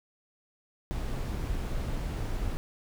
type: noise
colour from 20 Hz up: brown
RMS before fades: -32 dBFS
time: 0.91-2.57 s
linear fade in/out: 0 ms
effects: none